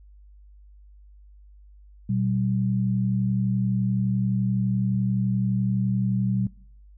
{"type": "tone pair together", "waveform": "sine", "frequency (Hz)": [120.49, 192.2], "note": ["B2", "G3"], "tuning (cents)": [-42, -34], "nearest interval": "minor sixth", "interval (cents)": 808, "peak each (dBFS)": -24, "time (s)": [2.09, 6.47], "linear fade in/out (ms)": 5, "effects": ["noise-tail reverb RT60 0.6 s tail -21 dB re dry", "added 50 Hz sine -47 dBFS peak until 6.97 s"]}